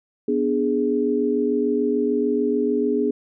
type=chord; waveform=sine; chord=G# diminished; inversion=first; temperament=equal; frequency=246.9 / 293.7 / 415.3 Hz; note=B3 / D4 / G#4; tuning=0 / 0 / 0 cents; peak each=-23 / -24 / -21 dBFS; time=0.28-3.11 s; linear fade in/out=5 ms; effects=none

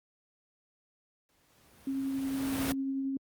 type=noise with exponential growth; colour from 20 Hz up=pink; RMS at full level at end=-32 dBFS; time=1.29-2.72 s; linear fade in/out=0 ms; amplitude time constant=310 ms
type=tone with tremolo; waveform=sine; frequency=270 Hz; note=C#4; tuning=45 cents flat; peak=-29 dBFS; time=1.87-3.17 s; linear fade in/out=2 ms; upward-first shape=triangle; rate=11 Hz; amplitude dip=25%
effects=high-pass 60 Hz 12 dB/octave + Opus 48 kbps

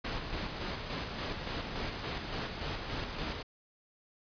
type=noise with tremolo; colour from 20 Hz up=pink; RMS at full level=-36 dBFS; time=0.04-3.43 s; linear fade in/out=10 ms; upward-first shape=square; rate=3.5 Hz; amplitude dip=35%; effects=resampled to 11025 Hz

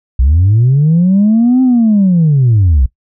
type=linear two-way sweep; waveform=sine; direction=up then down; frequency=58.27 to 261.6 to 58.27 Hz; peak=-4 dBFS; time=0.19-2.86 s; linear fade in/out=5 ms; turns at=1.62 s; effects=noise-tail reverb RT60 0.1 s tail -21 dB re dry + tanh soft clip ceiling -3 dBFS

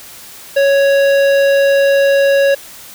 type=tone with hard clipping; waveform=triangle; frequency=555 Hz; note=C#5; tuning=2 cents sharp; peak=-10 dBFS; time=0.56-2.55 s; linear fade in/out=10 ms; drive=17 dB; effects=white hiss -35 dBFS RMS until 2.94 s

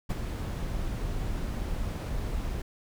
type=noise with ADSR envelope; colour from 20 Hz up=brown; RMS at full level=-26 dBFS; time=0.09-2.62 s; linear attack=16 ms; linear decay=33 ms; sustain=-6 dB; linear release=6 ms; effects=none

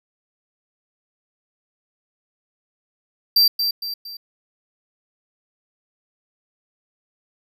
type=tone with echo; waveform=square; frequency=4699 Hz; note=D8; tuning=in tune; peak=-12 dBFS; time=3.36-3.48 s; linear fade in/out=5 ms; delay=230 ms; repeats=3; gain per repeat=-7 dB; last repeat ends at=4.17 s; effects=none

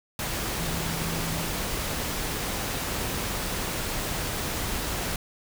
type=tone in noise; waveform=sine; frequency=164.81 Hz; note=E3; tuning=in tune; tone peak=-32 dBFS; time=0.6-1.45 s; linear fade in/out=2 ms; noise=pink; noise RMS=-30 dBFS; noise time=0.19-5.16 s; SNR=-5 dB; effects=none

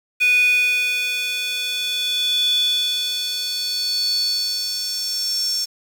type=tone with high-pass filter sweep; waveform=square; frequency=493.9 Hz; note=B4; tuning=in tune; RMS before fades=-21 dBFS; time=0.2-5.66 s; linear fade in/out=20 ms; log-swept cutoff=2400 to 5600 Hz; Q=10; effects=7-bit

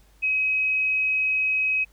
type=tone; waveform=sine; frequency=2541 Hz; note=D#7; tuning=36 cents sharp; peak=-20 dBFS; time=0.22-1.85 s; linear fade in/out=20 ms; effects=added 50 Hz sine -54 dBFS peak until 1.92 s + pink hiss -61 dBFS RMS until 1.92 s

